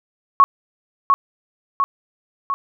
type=tone with echo; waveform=sine; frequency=1105 Hz; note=C#6; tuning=6 cents flat; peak=-6 dBFS; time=0.4-0.44 s; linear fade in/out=0 ms; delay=700 ms; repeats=3; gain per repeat=-4 dB; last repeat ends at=2.54 s; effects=none